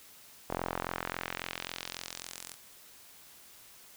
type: tone with band-pass filter sweep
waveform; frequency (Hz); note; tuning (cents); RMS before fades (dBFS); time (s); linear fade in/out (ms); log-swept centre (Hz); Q
sawtooth; 43.65; F1; 0; -40; 0.49-2.55; 20; 750 to 10000; 1.1
effects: white hiss -55 dBFS RMS until 3.96 s